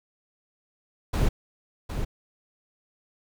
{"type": "noise with echo", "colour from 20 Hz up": "brown", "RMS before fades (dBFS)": -22, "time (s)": [1.13, 1.29], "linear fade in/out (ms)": 10, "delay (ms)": 760, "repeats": 1, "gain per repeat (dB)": -7, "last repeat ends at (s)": 2.05, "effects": []}